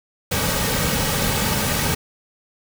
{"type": "noise with comb filter", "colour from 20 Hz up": "pink", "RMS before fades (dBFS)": -21, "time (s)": [0.31, 1.95], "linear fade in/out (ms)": 10, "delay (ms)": 2.9, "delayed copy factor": -0.55, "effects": []}